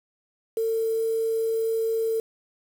sine tone with quantisation, 449.6 Hz, A4, 37 cents sharp, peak -22 dBFS, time 0.57-2.2 s, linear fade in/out 2 ms, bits 7, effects none

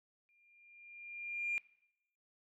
sine tone with exponential growth, 2400 Hz, D7, 37 cents sharp, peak -31 dBFS, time 0.29-1.58 s, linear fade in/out 0 ms, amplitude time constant 280 ms, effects noise-tail reverb RT60 0.8 s tail -21 dB re dry + tanh soft clip ceiling -28 dBFS

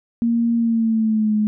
sine tone with pitch glide, 233.1 to 212.5 Hz, A#3 to G#3, 0 to +40 cents, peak -15 dBFS, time 0.22-1.47 s, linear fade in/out 0 ms, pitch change -160 cents, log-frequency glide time 0.56-1.35 s, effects none

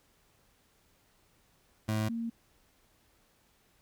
25% pulse / sine tone pair in turn, 108.4 / 230.5 Hz, A2 / A#3, -25 / -19 cents, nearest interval octave + minor second, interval 1306 cents, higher second, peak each -25 / -32 dBFS, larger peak first, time 1.88-2.09 / 2.09-2.3 s, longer neither, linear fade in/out 10 ms, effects pink hiss -68 dBFS RMS until 3.81 s

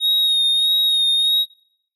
triangle tone with vibrato, 3737 Hz, A#7, 4 cents sharp, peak -13 dBFS, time 0-1.46 s, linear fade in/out 50 ms, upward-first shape sine, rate 1.6 Hz, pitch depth 27 cents each way, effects noise-tail reverb RT60 0.7 s tail -24 dB re dry

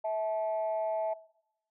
sine tone pair together, 649 / 866.9 Hz, E5 / A5, -27 / -26 cents, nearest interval perfect fourth, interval 501 cents, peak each -30 / -34 dBFS, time 0.04-1.14 s, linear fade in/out 10 ms, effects noise-tail reverb RT60 0.8 s tail -20 dB re dry + tanh soft clip ceiling -23 dBFS

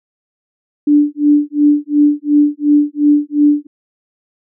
sine tone with tremolo, 293.7 Hz, D4, in tune, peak -5 dBFS, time 0.87-3.67 s, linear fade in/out 5 ms, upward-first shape sine, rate 2.8 Hz, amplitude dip 100%, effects none

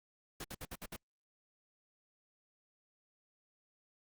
pink noise bursts, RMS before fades -44 dBFS, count 6, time 0.4-0.964 s, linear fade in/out 5 ms, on 44 ms, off 60 ms, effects Opus 48 kbps

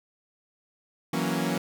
sawtooth chord, F# dominant seventh, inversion third, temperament equal, 164.81 / 185 / 233.1 / 277.2 Hz, E3 / F#3 / A#3 / C#4, 0 / 0 / 0 / 0 cents, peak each -27 dBFS, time 1.13-1.58 s, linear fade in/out 5 ms, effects none

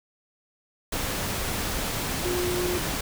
sine tone in noise, 357 Hz, F4, 38 cents sharp, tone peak -26 dBFS, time 2.25-2.78 s, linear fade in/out 5 ms, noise pink, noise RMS -29 dBFS, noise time 0.92-3.01 s, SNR 0 dB, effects none

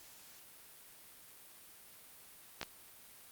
clicks, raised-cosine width 0.2 ms, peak -20 / -21 dBFS, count 2, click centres 2.614 / 2.63 s, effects white hiss -57 dBFS RMS until 3.31 s + Opus 48 kbps

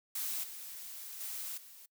blue noise with level steps, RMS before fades -37 / -46 / -41 / -54 dBFS, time 0.15-1.86 s, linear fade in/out 5 ms, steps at 0.43 / 1.2 / 1.57 s, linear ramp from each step 10 ms, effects noise-tail reverb RT60 0.1 s tail -24 dB re dry

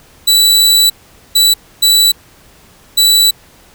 sawtooth tone bursts at uneven times, 3951 Hz, B7, in tune, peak -3 dBFS, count 4, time 0.27-0.9 / 1.35-1.54 / 1.82-2.12 / 2.97-3.31 s, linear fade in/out 10 ms, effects pink hiss -44 dBFS RMS until 3.74 s

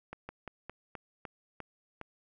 slowing click train, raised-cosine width 0.5 ms, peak -26 dBFS, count 8, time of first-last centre 0.13-2.014 s, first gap 160 ms, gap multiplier 1.17, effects none

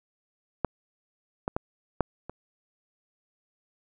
clicks, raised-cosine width 1 ms, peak -10 / -14 / -13 / -8 / -23 dBFS, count 5, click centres 0.647 / 1.479 / 1.565 / 2.007 / 2.296 s, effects none

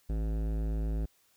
sine tone with hard clipping, 54 Hz, A1, 32 cents flat, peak -31 dBFS, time 0.09-1.06 s, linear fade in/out 10 ms, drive 16 dB, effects white hiss -68 dBFS RMS until 1.36 s

